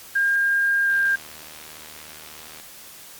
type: tone with pitch glide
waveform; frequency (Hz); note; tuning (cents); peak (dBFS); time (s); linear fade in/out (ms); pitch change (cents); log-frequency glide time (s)
sine; 1609 to 1598.8; G6 to G6; +45 to +34; -17; 0.15-1.16; 10; -11; 0.84-0.89
type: click train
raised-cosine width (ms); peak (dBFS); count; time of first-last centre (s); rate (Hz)
0.2; -24; 132; 0.9-2.599; 77.1
effects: white hiss -43 dBFS RMS until 3.19 s + Opus 48 kbps